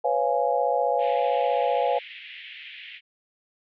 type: chord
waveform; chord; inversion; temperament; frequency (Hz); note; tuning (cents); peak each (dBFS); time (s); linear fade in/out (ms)
sine; C# dominant seventh; third; just; 498.9 / 554.4 / 693 / 831.5; B4 / C#5 / E#5 / G#5; +17 / 0 / -14 / +2; -26; 0.04-1.99; 10
type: band-pass noise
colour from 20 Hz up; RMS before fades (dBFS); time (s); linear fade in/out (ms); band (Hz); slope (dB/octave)
white; -42; 0.98-3.01; 50; 1900 to 3200; 48
effects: none